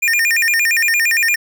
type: tone with vibrato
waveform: square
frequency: 2100 Hz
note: C7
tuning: 6 cents sharp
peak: -13 dBFS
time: 0.02-1.36 s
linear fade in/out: 10 ms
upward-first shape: square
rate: 8.7 Hz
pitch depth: 240 cents each way
effects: none

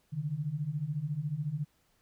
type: beating tone pair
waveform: sine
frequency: 139.4 / 153.4 Hz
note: C#3 / D#3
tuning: +10 / -24 cents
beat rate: 14 Hz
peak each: -36 / -33 dBFS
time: 0.12-1.65 s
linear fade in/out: 20 ms
effects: pink hiss -71 dBFS RMS until 2.01 s

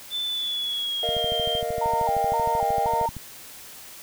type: tone with pitch glide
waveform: sine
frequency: 3520 to 3172 Hz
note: A7 to G7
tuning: 0 to +20 cents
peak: -25 dBFS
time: 0.1-1.63 s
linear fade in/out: 50 ms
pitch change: -180 cents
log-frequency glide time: 0.25-1.33 s
type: chord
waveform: triangle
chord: Bb suspended fourth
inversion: none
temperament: just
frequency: 466.2 / 621.6 / 699.2 Hz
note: Bb4 / Eb5 / F5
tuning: 0 / -2 / +2 cents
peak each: -28 dBFS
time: 1.03-3.06 s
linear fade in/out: 2 ms
type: click train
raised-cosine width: 5 ms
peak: -23 dBFS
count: 28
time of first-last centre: 1.09-3.167 s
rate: 13 Hz
type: tone with vibrato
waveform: sine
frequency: 855 Hz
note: A5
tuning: 50 cents flat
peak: -22 dBFS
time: 1.81-3.09 s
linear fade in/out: 10 ms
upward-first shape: square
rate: 1.9 Hz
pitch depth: 120 cents each way
effects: white hiss -43 dBFS RMS until 4.02 s

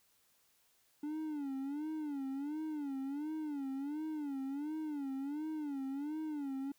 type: tone with vibrato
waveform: triangle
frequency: 289.8 Hz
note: D4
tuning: 23 cents flat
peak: -35 dBFS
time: 1.03-6.72 s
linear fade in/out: 5 ms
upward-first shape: sine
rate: 1.4 Hz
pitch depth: 140 cents each way
effects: white hiss -72 dBFS RMS until 6.78 s

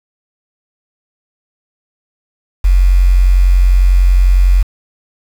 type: tone with quantisation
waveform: sine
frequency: 45.49 Hz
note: F#1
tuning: 29 cents flat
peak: -5 dBFS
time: 2.64-4.63 s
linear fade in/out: 10 ms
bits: 5
effects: none

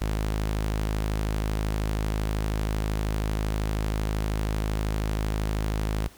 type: tone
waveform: sawtooth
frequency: 52.8 Hz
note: G#1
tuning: 29 cents sharp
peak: -21 dBFS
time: 0.01-6.08 s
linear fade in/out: 5 ms
effects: pink hiss -52 dBFS RMS until 6.17 s

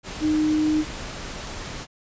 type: tone in noise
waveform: sine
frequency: 307.5 Hz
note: D#4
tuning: 20 cents flat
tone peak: -18 dBFS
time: 0.2-0.85 s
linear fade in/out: 50 ms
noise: pink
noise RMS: -34 dBFS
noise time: 0.03-1.87 s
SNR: +13 dB
effects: resampled to 16000 Hz

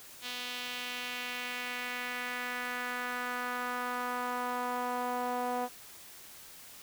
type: tone with band-pass filter sweep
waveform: sawtooth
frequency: 246.9 Hz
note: B3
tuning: in tune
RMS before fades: -36 dBFS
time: 0.21-5.69 s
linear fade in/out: 50 ms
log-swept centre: 3500 to 760 Hz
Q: 1.9
effects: white hiss -51 dBFS RMS until 6.82 s

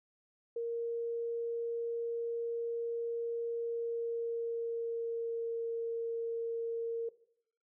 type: tone with pitch glide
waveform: sine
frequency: 466.2 to 461.1 Hz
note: A#4 to A#4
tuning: 0 to -19 cents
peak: -33 dBFS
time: 0.56-7.09 s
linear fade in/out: 5 ms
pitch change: -19 cents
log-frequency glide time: 3.51-5.56 s
effects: noise-tail reverb RT60 0.7 s tail -17 dB re dry

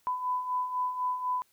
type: beating tone pair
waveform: sine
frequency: 998 / 1002 Hz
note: B5 / B5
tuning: +18 / +25 cents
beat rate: 4 Hz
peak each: -36 / -29 dBFS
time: 0.07-1.42 s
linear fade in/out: 0 ms
effects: white hiss -68 dBFS RMS until 1.52 s

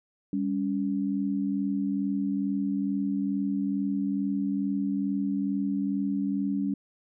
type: tone pair together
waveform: sine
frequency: 198.7 / 281 Hz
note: G3 / C#4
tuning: +24 / +24 cents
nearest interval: tritone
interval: 600 cents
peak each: -28 dBFS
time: 0.33-6.74 s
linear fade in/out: 2 ms
effects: none

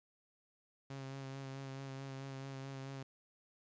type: tone with vibrato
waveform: sawtooth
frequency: 135.3 Hz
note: C#3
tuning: 42 cents flat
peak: -40 dBFS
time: 0.9-3.03 s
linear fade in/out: 5 ms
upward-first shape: sine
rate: 4.6 Hz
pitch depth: 22 cents each way
effects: resampled to 16000 Hz + 12-bit

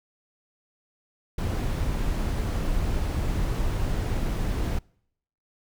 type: noise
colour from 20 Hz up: brown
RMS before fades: -26 dBFS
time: 1.38-4.79 s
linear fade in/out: 5 ms
effects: noise-tail reverb RT60 0.7 s tail -26 dB re dry

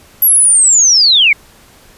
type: linear sweep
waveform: sine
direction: down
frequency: 11770 to 2130 Hz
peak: -5 dBFS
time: 0.22-1.33 s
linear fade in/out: 5 ms
effects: pink hiss -43 dBFS RMS until 1.97 s + resampled to 32000 Hz

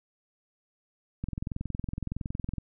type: click train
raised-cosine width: 5 ms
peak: -20 dBFS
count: 30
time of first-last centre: 1.24-2.583 s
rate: 21.6 Hz
effects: none

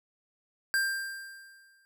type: tone with exponential decay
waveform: square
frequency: 1587 Hz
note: G6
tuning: 21 cents sharp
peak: -24 dBFS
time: 0.74-1.85 s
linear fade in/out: 0 ms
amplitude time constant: 240 ms
effects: none

